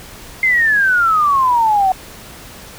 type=exponential sweep; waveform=sine; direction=down; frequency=2108 to 740 Hz; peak=-10 dBFS; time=0.43-1.92 s; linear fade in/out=2 ms; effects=pink hiss -36 dBFS RMS until 2.78 s